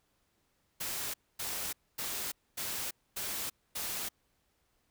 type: noise bursts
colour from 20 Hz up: white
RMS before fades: -37 dBFS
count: 6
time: 0.8-4.09 s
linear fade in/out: 10 ms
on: 340 ms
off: 250 ms
effects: pink hiss -75 dBFS RMS until 4.9 s